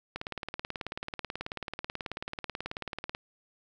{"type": "click train", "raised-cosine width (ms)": 0.3, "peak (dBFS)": -19, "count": 56, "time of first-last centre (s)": [0.16, 3.149], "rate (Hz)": 18.4, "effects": []}